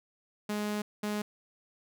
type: tone bursts at uneven times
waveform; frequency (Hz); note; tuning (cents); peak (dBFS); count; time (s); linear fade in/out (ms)
sawtooth; 209; G#3; +11; -27; 2; 0.49-0.82 / 1.03-1.22; 5
effects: none